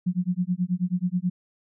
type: tone with tremolo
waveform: sine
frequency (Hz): 180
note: F#3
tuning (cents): -47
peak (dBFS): -19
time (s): 0.06-1.3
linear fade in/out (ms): 10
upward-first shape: sine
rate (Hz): 9.3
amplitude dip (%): 100
effects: none